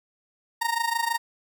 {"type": "tone with amplitude modulation", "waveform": "30% pulse", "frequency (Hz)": 928, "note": "A#5", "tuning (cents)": -8, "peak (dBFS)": -18, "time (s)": [0.61, 1.18], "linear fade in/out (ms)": 10, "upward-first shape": "sine", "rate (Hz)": 26.2, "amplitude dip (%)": 80, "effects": []}